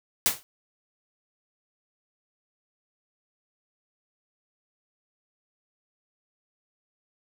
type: noise with exponential decay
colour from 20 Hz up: white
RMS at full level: -18 dBFS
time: 0.26-0.43 s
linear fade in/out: 0 ms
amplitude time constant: 35 ms
effects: none